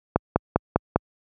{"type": "click train", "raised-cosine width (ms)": 1, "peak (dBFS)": -3, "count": 5, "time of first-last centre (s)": [0.16, 0.96], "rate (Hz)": 5, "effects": ["high-pass 60 Hz 12 dB/octave"]}